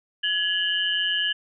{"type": "tone cluster", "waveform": "sine", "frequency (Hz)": [1687, 2882, 3066], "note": ["G#6", "F#7", "G7"], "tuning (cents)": [27, -46, -39], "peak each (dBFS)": -26, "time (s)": [0.23, 1.33], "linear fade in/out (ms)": 10, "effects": []}